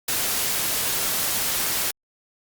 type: noise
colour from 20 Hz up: white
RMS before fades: -24 dBFS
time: 0.08-1.91 s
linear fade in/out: 5 ms
effects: Opus 48 kbps